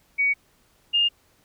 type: tone pair in turn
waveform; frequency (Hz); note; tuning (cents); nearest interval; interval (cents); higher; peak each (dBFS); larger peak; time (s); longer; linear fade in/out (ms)
sine; 2250 / 2824; C#7 / F7; +25 / +19; major third; 394; second; -18 / -17; second; 0.18-0.34 / 0.93-1.09; neither; 20
effects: pink hiss -62 dBFS RMS until 1.44 s